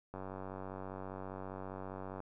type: click train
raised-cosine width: 1 ms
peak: -30 dBFS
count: 197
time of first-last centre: 0.14-2.203 s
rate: 95 Hz
effects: none